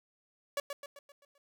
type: tone with echo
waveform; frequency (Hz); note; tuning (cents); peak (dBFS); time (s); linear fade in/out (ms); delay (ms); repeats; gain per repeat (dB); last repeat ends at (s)
sawtooth; 568; C#5; +42; -27; 0.57-0.6; 2; 130; 6; -6; 1.38
effects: none